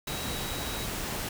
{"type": "tone in noise", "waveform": "sine", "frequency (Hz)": 3861, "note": "B7", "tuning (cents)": -40, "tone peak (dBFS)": -41, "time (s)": [0.07, 0.86], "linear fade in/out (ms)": 5, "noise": "pink", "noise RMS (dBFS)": -34, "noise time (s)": [0.07, 1.29], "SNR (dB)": -10, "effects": []}